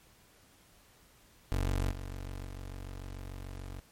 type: tone with level steps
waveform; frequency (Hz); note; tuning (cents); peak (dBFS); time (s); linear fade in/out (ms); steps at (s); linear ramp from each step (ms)
25% pulse; 46.77; F#1; +19; -25 / -35 / -37; 1.52-3.8; 0; 1.9 / 2.44; 20
effects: pink hiss -62 dBFS RMS until 3.91 s + MP3 64 kbps